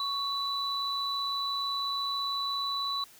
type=tone pair together; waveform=sine; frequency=1112 / 3963 Hz; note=C#6 / B7; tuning=+5 / +5 cents; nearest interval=octave + minor seventh; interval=2200 cents; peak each=-33 / -31 dBFS; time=0-3.04 s; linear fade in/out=2 ms; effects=white hiss -55 dBFS RMS until 3.19 s